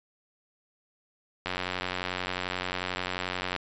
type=click train; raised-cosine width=0.3 ms; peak=-14 dBFS; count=193; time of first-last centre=1.46-3.563 s; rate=91.3 Hz; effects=resampled to 16000 Hz

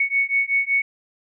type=beating tone pair; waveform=sine; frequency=2217 / 2222.3 Hz; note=C#7 / C#7; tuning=0 / +4 cents; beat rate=5.3 Hz; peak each=-21 dBFS; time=0-0.82 s; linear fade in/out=5 ms; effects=none

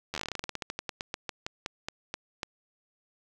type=slowing click train; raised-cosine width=0.2 ms; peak=-16 dBFS; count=27; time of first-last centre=0.14-2.432 s; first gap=11 ms; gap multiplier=1.14; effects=none

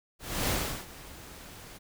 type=noise with ADSR envelope; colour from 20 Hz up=pink; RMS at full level=-28 dBFS; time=0.19-1.79 s; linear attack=290 ms; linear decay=370 ms; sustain=-19 dB; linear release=25 ms; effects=none

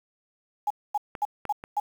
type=tone bursts; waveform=sine; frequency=832 Hz; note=G#5; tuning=3 cents sharp; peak=-22 dBFS; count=5; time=0.67-1.8 s; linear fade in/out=5 ms; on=34 ms; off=240 ms
type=clicks; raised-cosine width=0.5 ms; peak=-20 / -20 / -23 dBFS; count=3; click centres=1.152 / 1.453 / 1.639 s
effects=8-bit

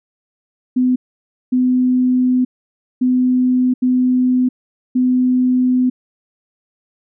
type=tone bursts at uneven times; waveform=sine; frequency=252.6 Hz; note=B3; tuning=39 cents sharp; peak=-11 dBFS; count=5; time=0.76-0.96 / 1.52-2.45 / 3.01-3.74 / 3.82-4.49 / 4.95-5.9 s; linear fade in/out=10 ms; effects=none

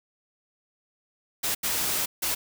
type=noise bursts at uneven times; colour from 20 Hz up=white; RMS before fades=-27 dBFS; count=3; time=1.43-1.55 / 1.63-2.06 / 2.22-2.35 s; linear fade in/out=10 ms; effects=none

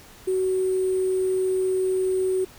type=tone with sample-and-hold; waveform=sine; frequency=374.4 Hz; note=F#4; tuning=20 cents sharp; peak=-20 dBFS; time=0.27-2.45 s; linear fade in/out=10 ms; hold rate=8820 Hz; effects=pink hiss -48 dBFS RMS until 2.58 s

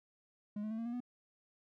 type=tone with pitch steps; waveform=triangle; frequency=207.7 / 214.8 / 222.1 / 229.7 / 237.5 / 245.6 Hz; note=G#3 / A3 / A3 / A#3 / A#3 / B3; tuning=0 / -41 / +16 / -25 / +33 / -9 cents; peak=-35 dBFS; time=0.56-1.004 s; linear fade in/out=5 ms; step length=74 ms; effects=none

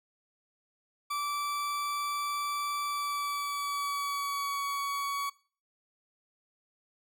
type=tone with pitch glide; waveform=40% pulse; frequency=1161 to 1126 Hz; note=D6 to C#6; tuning=-20 to +27 cents; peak=-30 dBFS; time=1.1-5.3 s; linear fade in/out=10 ms; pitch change=-53 cents; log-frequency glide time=2.85-4.62 s; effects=noise-tail reverb RT60 0.4 s tail -20 dB re dry

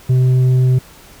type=tone with tanh clipping; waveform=triangle; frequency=128 Hz; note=C3; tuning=38 cents flat; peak=-10 dBFS; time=0.09-0.79 s; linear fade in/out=10 ms; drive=9 dB; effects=pink hiss -42 dBFS RMS until 1.2 s

